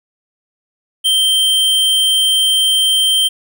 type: tone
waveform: square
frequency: 3136 Hz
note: G7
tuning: in tune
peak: -11 dBFS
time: 1.04-3.29 s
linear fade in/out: 20 ms
effects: none